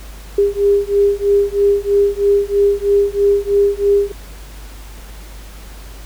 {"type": "beating tone pair", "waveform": "sine", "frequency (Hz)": [401.7, 404.8], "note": ["G4", "G#4"], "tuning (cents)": [42, -44], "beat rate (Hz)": 3.1, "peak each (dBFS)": -14, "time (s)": [0.38, 4.12], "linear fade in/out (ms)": 5, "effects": ["added 50 Hz sine -32 dBFS peak until 6.05 s", "pink hiss -40 dBFS RMS until 6.05 s"]}